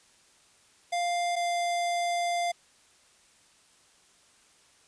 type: tone pair in turn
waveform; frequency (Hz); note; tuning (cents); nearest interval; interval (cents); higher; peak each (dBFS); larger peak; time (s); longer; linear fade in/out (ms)
square; 698.5 / 695.8; F5 / F5; 0 / -7; unison; 7; first; -27; neither; 0.92-1.36 / 1.36-2.52; second; 10
effects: white hiss -61 dBFS RMS until 4.87 s + resampled to 22050 Hz